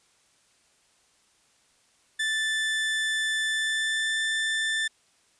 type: tone with pitch glide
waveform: 30% pulse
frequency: 1760 to 1773.3 Hz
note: A6 to A6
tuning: 0 to +13 cents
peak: -22 dBFS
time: 2.19-4.88 s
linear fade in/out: 10 ms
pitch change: +13 cents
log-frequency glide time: 3.47-4.21 s
effects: white hiss -64 dBFS RMS until 5.39 s + resampled to 22050 Hz